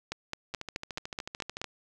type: two click trains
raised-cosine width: 0.2 ms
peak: -20 / -16 dBFS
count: 16 / 8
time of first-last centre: 0.54-1.643 / 0.12-1.616 s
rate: 13.6 / 4.68 Hz
effects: none